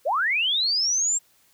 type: linear sweep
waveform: sine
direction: up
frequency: 471.8 to 7560 Hz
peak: -20 dBFS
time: 0.05-1.19 s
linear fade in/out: 20 ms
effects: white hiss -61 dBFS RMS until 1.53 s